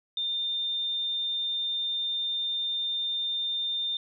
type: tone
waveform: sine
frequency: 3610 Hz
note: A7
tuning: 44 cents sharp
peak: -27 dBFS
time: 0.17-3.97 s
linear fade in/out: 2 ms
effects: none